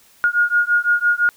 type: beating tone pair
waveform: sine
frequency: 1428 / 1433.9 Hz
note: F6 / F6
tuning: +38 / +45 cents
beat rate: 5.9 Hz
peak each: -17 dBFS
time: 0.24-1.29 s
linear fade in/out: 0 ms
effects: white hiss -52 dBFS RMS until 1.36 s